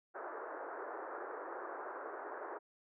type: band-pass noise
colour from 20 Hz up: pink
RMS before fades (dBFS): -45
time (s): 0.14-2.59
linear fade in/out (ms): 20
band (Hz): 350 to 1600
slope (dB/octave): 48
effects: none